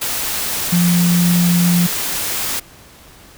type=tone in noise; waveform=sine; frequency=174.61 Hz; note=F3; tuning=in tune; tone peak=-11 dBFS; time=0.72-1.87 s; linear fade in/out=10 ms; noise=white; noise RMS=-21 dBFS; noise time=0.01-2.6 s; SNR=+7 dB; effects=pink hiss -43 dBFS RMS until 3.37 s